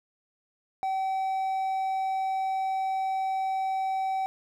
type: tone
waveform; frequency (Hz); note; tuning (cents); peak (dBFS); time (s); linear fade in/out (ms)
triangle; 766; G5; -40; -24; 0.83-4.26; 0
effects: none